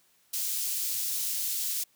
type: high-pass noise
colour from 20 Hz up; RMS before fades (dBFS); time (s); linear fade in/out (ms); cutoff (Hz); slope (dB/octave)
white; -31; 0.33-1.84; 10; 4400; 12
effects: white hiss -66 dBFS RMS until 1.95 s + high-pass 80 Hz 12 dB/octave